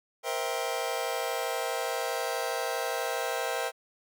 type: chord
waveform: sawtooth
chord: C dominant seventh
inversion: third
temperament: just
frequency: 470.9 / 523.3 / 654.1 / 784.9 Hz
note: Bb4 / C5 / E5 / G5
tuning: +18 / 0 / -14 / +2 cents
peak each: -31 dBFS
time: 0.23-3.72 s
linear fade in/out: 50 ms
effects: none